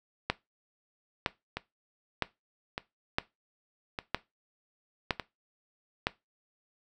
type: two click trains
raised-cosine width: 0.3 ms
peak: -17 / -10 dBFS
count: 4 / 7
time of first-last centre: 1.57-5.198 / 0.3-6.069 s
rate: 0.827 / 1.04 Hz
effects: noise-tail reverb RT60 0.2 s tail -18 dB re dry